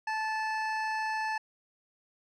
25% pulse tone, 873 Hz, A5, 14 cents flat, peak -26 dBFS, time 0.07-1.38 s, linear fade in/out 5 ms, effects low-pass 4000 Hz 12 dB/octave

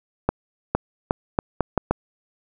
accelerating click train, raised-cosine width 1 ms, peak -4 dBFS, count 7, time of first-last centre 0.29-1.91 s, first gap 460 ms, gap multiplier 0.78, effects none

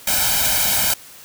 white noise with comb filter, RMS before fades -18 dBFS, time 0.07-0.94 s, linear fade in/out 5 ms, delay 1.3 ms, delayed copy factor +0.9, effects white hiss -42 dBFS RMS until 1.24 s

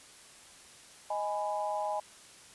sine chord, G# minor, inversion second, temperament just, 623 / 830.6 / 996.7 Hz, D#5 / G#5 / B5, +2 / 0 / +16 cents, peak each -35 / -33 / -39 dBFS, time 1.1-2 s, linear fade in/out 5 ms, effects white hiss -54 dBFS RMS until 2.54 s + resampled to 24000 Hz

